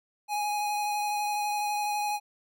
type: tone with vibrato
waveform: square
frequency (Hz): 832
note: G#5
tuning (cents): +3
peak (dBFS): -28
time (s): 0.28-2.2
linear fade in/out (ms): 50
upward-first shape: sine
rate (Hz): 12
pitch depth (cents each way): 14
effects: none